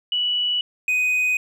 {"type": "tone pair in turn", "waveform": ["sine", "triangle"], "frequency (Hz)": [2949, 2498], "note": ["F#7", "D#7"], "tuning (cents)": [-6, 6], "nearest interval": "minor third", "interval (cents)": 288, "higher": "first", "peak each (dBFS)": [-19, -16], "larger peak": "second", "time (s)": [[0.12, 0.61], [0.88, 1.37]], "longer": "neither", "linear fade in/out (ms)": 2, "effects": []}